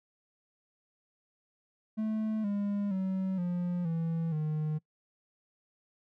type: tone with pitch steps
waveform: triangle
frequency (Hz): 217.5 / 202.9 / 189.34 / 176.66 / 164.83 / 153.8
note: A3 / G#3 / F#3 / F3 / E3 / D#3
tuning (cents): -20 / -40 / +40 / +20 / 0 / -20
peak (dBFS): -27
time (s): 1.97-4.79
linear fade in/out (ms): 20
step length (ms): 470
effects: noise-tail reverb RT60 0.1 s tail -24 dB re dry